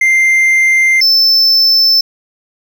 triangle tone pair in turn, 2093 / 5286 Hz, C7 / E8, 0 / +4 cents, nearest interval octave + major third, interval 1604 cents, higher second, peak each -5 dBFS, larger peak neither, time 0.01-1.01 / 1.01-2.01 s, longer neither, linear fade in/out 5 ms, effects none

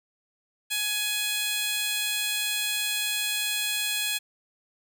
15% pulse tone with high-pass filter, 837 Hz, G#5, 13 cents sharp, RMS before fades -28 dBFS, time 0.7-4.19 s, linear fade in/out 20 ms, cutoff 3300 Hz, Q 0.84, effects none

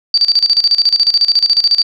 sine tone with tremolo, 4634 Hz, D8, 24 cents flat, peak -6 dBFS, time 0.14-1.83 s, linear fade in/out 2 ms, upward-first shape square, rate 14 Hz, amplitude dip 80%, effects none

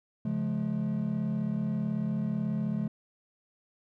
triangle chord, Db major, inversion none, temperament equal with one note detuned, 138.59 / 174.61 / 213 Hz, Db3 / F3 / Ab3, 0 / 0 / +44 cents, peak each -32 / -31 / -28 dBFS, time 0.25-2.88 s, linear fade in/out 5 ms, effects tanh soft clip ceiling -19 dBFS

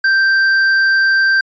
sine tone with tanh clipping, 1568 Hz, G6, in tune, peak -11 dBFS, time 0.04-1.41 s, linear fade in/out 5 ms, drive 8 dB, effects resampled to 16000 Hz

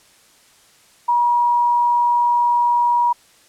sine tone, 959 Hz, A#5, 49 cents sharp, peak -13 dBFS, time 1.08-3.13 s, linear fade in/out 10 ms, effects white hiss -52 dBFS RMS until 3.48 s + low-pass 10000 Hz 12 dB/octave

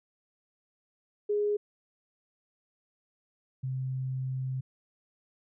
sine tone pair in turn, 414.7 / 130.62 Hz, G#4 / C3, -3 / -3 cents, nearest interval octave + minor sixth, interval 2000 cents, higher first, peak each -25 / -30 dBFS, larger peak first, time 1.29-1.57 / 3.63-4.61 s, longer second, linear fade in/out 10 ms, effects none

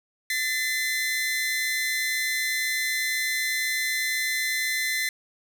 sawtooth tone pair together, 1772 / 2042 Hz, A6 / C7, +12 / -43 cents, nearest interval major second, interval 245 cents, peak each -27 / -22 dBFS, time 0.3-5.09 s, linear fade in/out 2 ms, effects none

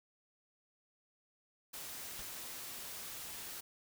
white noise, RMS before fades -46 dBFS, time 1.73-3.61 s, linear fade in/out 10 ms
pink noise with exponential decay, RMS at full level -44 dBFS, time 2.19-2.28 s, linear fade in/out 2 ms, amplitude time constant 18 ms
effects none

